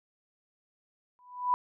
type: tone with exponential growth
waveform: sine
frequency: 990 Hz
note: B5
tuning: 4 cents sharp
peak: -20 dBFS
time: 1.19-1.54 s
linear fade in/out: 0 ms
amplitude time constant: 75 ms
effects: none